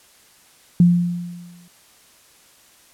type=tone with exponential decay; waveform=sine; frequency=174.61 Hz; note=F3; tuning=in tune; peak=-7 dBFS; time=0.8-1.68 s; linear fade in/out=2 ms; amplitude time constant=190 ms; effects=white hiss -52 dBFS RMS until 2.93 s + low-pass 12000 Hz 12 dB/octave